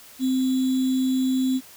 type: tone with sample-and-hold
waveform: sine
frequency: 260 Hz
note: C4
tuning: 11 cents flat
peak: -19 dBFS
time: 0.19-1.61 s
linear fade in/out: 50 ms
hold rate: 3675 Hz
effects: white hiss -47 dBFS RMS until 1.76 s